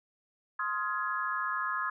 sine chord, F minor seventh, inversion second, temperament just, 1047.7 / 1257.2 / 1396.9 / 1676.3 Hz, C6 / Eb6 / F6 / Ab6, +2 / +18 / 0 / +16 cents, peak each -35 / -34 / -39 / -35 dBFS, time 0.59-1.9 s, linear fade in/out 5 ms, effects none

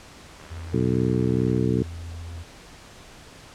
click train, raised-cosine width 0.5 ms, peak -31 dBFS, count 92, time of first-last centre 0.4-1.58 s, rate 77.1 Hz
triangle tone, 84 Hz, E2, 33 cents sharp, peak -31 dBFS, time 0.5-2.44 s, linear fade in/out 20 ms
harmonic tone, 62.4 Hz, B1, 19 cents sharp, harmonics 2 / 3 / 4 / 5 / 6 / 7, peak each -24 / -26 / -27 / -28 / -29 / -29 dBFS, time 0.73-1.83 s, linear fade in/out 10 ms
effects pink hiss -46 dBFS RMS until 3.54 s + low-pass 8000 Hz 12 dB/octave

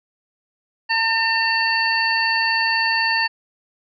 harmonic tone, 904 Hz, A5, 47 cents sharp, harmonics 1 / 2 / 3 / 5, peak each -23 / -20 / -24 / -23 dBFS, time 0.89-3.28 s, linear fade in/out 20 ms, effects none

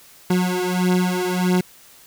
30% pulse beating tone pair, 180.7 / 182.3 Hz, F#3 / F#3, -41 / -25 cents, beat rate 1.6 Hz, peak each -18 dBFS, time 0.3-1.61 s, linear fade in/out 5 ms, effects white hiss -48 dBFS RMS until 2.06 s

